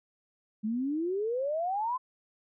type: exponential sweep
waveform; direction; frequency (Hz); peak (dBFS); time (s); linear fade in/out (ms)
sine; up; 207.7 to 1046.5; -28; 0.63-1.98; 20
effects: none